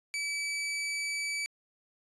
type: tone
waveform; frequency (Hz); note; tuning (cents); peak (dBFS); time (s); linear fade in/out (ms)
sawtooth; 2300; D7; -37; -28; 0.14-1.46; 0
effects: resampled to 24000 Hz